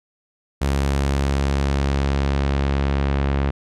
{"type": "tone with low-pass filter sweep", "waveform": "sawtooth", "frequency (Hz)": 69.3, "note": "C#2", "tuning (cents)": 0, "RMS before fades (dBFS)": -20, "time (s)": [0.61, 3.51], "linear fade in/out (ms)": 10, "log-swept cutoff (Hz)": [11000, 2600], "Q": 0.78, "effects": []}